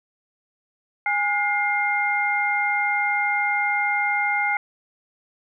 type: tone cluster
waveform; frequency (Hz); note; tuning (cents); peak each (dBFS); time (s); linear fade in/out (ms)
sine; 822 / 1437 / 2110; G#5 / F6 / C7; -18 / +49 / +14; -24 / -27 / -22; 1.06-4.57; 2
effects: none